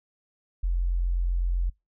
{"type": "tone", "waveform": "sine", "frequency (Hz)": 43.91, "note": "F1", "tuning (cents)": 10, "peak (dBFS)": -22, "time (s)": [0.63, 1.7], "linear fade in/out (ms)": 10, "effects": ["noise-tail reverb RT60 0.2 s tail -25 dB re dry"]}